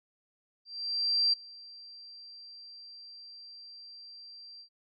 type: tone with ADSR envelope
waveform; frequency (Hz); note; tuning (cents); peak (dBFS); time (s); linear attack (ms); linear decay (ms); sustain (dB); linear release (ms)
sine; 4713; D8; +5; -22; 0.65-4.69; 680; 11; -24; 87
effects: none